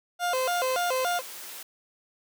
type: tone with vibrato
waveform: 30% pulse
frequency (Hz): 604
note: D5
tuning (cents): +48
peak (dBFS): -22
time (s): 0.19-1.22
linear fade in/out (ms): 50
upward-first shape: square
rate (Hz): 3.5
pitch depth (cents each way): 270
type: high-pass noise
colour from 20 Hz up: white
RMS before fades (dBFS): -41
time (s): 0.34-1.63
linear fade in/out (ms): 5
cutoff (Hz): 320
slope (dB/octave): 12
effects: none